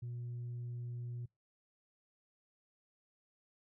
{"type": "tone", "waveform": "sine", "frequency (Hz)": 120.7, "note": "B2", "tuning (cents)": -39, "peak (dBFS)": -38, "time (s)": [0.02, 1.26], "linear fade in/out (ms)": 10, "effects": ["noise-tail reverb RT60 0.2 s tail -26 dB re dry", "tanh soft clip ceiling -38 dBFS"]}